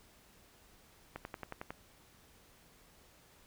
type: click train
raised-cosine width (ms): 0.5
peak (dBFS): -26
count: 7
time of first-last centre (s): 1.16-1.705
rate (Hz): 11
effects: pink hiss -63 dBFS RMS until 3.46 s